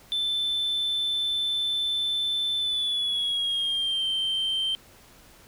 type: tone with pitch glide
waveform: sine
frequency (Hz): 3530 to 3127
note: A7 to G7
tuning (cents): +5 to -5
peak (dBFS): -22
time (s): 0.12-4.75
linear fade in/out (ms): 0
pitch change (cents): -210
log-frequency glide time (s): 2.58-4.06
effects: tanh soft clip ceiling -22 dBFS + pink hiss -53 dBFS RMS until 5.47 s